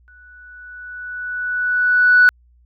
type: tone with exponential growth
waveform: sine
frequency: 1480 Hz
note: F#6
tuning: in tune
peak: -5 dBFS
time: 0.08-2.29 s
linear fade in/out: 0 ms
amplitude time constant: 480 ms
effects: tanh soft clip ceiling -3 dBFS + added 60 Hz sine -50 dBFS peak until 2.65 s